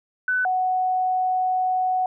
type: tone pair in turn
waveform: sine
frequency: 1500 / 741.4 Hz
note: F#6 / F#5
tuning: +23 / +3 cents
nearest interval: octave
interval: 1220 cents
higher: first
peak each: -19 dBFS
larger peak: neither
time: 0.28-0.45 / 0.45-2.06 s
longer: second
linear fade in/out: 2 ms
effects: none